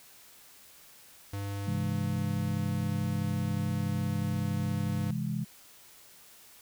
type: tone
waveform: square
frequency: 100 Hz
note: G2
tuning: 35 cents sharp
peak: -34 dBFS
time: 1.33-5.11 s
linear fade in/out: 5 ms
type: chord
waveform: sine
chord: C augmented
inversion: none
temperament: equal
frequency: 130.81 / 164.81 / 207.7 Hz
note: C3 / E3 / G#3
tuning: 0 / 0 / 0 cents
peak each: -34 dBFS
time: 1.66-5.45 s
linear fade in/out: 20 ms
effects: white hiss -55 dBFS RMS until 6.61 s